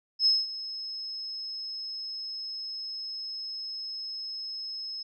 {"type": "tone with ADSR envelope", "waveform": "sine", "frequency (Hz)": 5180, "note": "E8", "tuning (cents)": -31, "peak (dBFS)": -18, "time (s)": [0.19, 5.03], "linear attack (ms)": 71, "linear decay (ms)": 200, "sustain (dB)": -16, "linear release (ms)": 8, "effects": []}